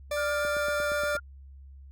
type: tone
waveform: 40% pulse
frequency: 589 Hz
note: D5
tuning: 5 cents sharp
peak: -27 dBFS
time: 0.11-1.17 s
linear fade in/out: 5 ms
type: tone with vibrato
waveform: sine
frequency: 1411 Hz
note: F6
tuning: 17 cents sharp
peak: -30 dBFS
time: 0.16-1.2 s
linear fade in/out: 20 ms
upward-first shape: triangle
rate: 7.8 Hz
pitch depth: 25 cents each way
type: click train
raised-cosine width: 2 ms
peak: -29 dBFS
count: 7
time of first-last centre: 0.45-1.153 s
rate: 8.54 Hz
effects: added 68 Hz sine -45 dBFS peak until 1.91 s + Opus 48 kbps